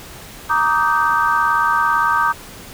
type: chord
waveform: sine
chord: Eb major seventh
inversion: second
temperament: just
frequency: 933.4 / 1166.7 / 1244.5 / 1555.6 Hz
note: Bb5 / D6 / Eb6 / G6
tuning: +2 / -12 / 0 / -14 cents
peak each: -19 dBFS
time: 0.49-2.33 s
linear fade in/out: 20 ms
effects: pink hiss -37 dBFS RMS until 2.73 s